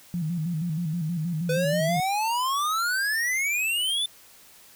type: tone with vibrato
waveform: sine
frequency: 164.81 Hz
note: E3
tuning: in tune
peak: -25 dBFS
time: 0.14-2 s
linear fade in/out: 0 ms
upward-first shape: square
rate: 6.3 Hz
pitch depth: 99 cents each way
type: exponential sweep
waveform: square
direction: up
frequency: 493.9 to 3568 Hz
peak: -24 dBFS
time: 1.49-4.06 s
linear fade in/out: 5 ms
effects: white hiss -52 dBFS RMS until 4.75 s